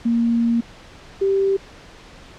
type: tone pair in turn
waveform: sine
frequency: 233.1 / 390.6 Hz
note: A#3 / G4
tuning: 0 / -6 cents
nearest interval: major sixth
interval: 894 cents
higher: second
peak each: -15 dBFS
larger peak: neither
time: 0.05-0.61 / 1.21-1.57 s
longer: first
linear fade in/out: 10 ms
effects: pink hiss -43 dBFS RMS until 2.38 s + low-pass 5000 Hz 12 dB/octave